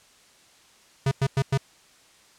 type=tone bursts; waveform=square; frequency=135.8 Hz; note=C#3; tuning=35 cents flat; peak=-20 dBFS; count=4; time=1.06-1.576 s; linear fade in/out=5 ms; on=54 ms; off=100 ms; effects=white hiss -56 dBFS RMS until 2.38 s + low-pass 8000 Hz 12 dB/octave